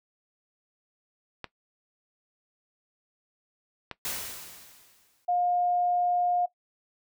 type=clicks; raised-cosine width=0.3 ms; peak=-19 dBFS; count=2; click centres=1.443 / 3.913 s
type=noise with exponential decay; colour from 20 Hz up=white; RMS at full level=-31 dBFS; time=4.05-5.25 s; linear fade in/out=1 ms; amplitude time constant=260 ms
type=tone; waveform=sine; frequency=711 Hz; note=F5; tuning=31 cents sharp; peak=-23 dBFS; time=5.28-6.46 s; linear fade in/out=10 ms
effects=noise-tail reverb RT60 0.1 s tail -17 dB re dry